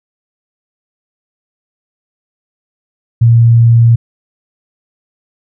sine tone, 116.54 Hz, A#2, in tune, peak -3 dBFS, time 3.21-3.96 s, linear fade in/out 10 ms, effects none

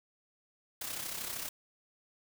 white noise with amplitude modulation, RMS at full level -37 dBFS, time 0.81-1.49 s, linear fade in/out 5 ms, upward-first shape sine, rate 32.8 Hz, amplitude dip 55%, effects none

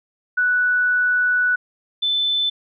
sine tone pair in turn, 1480 / 3520 Hz, F#6 / A7, 0 / 0 cents, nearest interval octave + minor third, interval 1500 cents, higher second, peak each -15 / -17 dBFS, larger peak first, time 0.37-1.56 / 2.02-2.5 s, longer first, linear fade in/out 10 ms, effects none

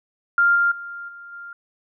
sine tone with level steps, 1396.9 Hz, F6, in tune, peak -13 / -15 / -31 / -37 / -34 dBFS, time 0.38-1.53 s, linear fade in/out 2 ms, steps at 0.55 / 0.71 / 1.08 / 1.32 s, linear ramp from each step 10 ms, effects none

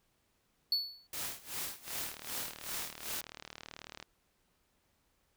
triangle tone with exponential decay, 4435 Hz, C#8, in tune, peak -24 dBFS, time 0.72-1.07 s, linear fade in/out 2 ms, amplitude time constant 76 ms
white noise with tremolo, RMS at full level -38 dBFS, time 1.13-3.21 s, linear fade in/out 2 ms, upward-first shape sine, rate 2.6 Hz, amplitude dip 90%
click train, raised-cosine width 0.2 ms, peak -27 dBFS, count 83, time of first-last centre 1.88-4.027 s, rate 38.2 Hz
effects pink hiss -75 dBFS RMS until 5.36 s

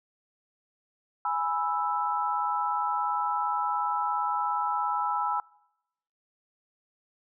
sine chord, E major, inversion first, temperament equal, 830.6 / 987.8 / 1318.5 Hz, G#5 / B5 / E6, 0 / 0 / 0 cents, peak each -30 dBFS, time 1.25-5.4 s, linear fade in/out 2 ms, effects noise-tail reverb RT60 0.9 s tail -25 dB re dry

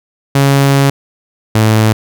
sawtooth tone pair in turn, 138.59 / 109.33 Hz, C#3 / A2, 0 / -11 cents, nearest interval major third, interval 411 cents, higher first, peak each -3 dBFS, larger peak neither, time 0.35-0.9 / 1.55-1.93 s, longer first, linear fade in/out 5 ms, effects none

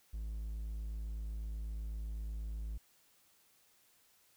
triangle tone, 54 Hz, A1, 32 cents flat, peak -36 dBFS, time 0.13-2.78 s, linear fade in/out 10 ms, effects white hiss -69 dBFS RMS until 4.36 s

